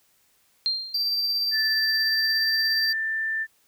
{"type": "tone with exponential decay", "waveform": "sine", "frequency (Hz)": 4186, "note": "C8", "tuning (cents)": 0, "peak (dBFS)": -19, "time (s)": [0.66, 1.22], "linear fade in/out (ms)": 0, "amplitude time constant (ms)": 120}
{"type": "tone with tremolo", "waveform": "triangle", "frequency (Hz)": 4691, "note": "D8", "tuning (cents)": -3, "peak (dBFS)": -20, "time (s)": [0.94, 2.93], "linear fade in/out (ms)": 5, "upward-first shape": "triangle", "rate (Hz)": 17, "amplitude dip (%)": 30}
{"type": "tone with pitch glide", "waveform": "sine", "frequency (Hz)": [1760, 1778.4], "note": ["A6", "A6"], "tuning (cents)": [0, 18], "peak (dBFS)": -24, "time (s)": [1.51, 3.47], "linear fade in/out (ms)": 50, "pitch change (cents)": 18, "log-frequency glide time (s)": [1.76, 2.54]}
{"effects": ["white hiss -64 dBFS RMS until 3.67 s"]}